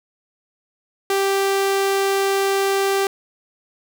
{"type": "tone", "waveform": "sawtooth", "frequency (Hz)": 392, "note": "G4", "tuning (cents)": 0, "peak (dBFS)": -13, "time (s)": [1.1, 3.07], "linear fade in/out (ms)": 2, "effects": []}